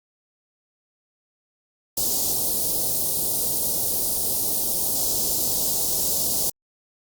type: band-stop noise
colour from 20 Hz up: white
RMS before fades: -23 dBFS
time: 1.97-6.5 s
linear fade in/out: 5 ms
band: 740 to 4500 Hz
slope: 24 dB/octave
effects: Opus 48 kbps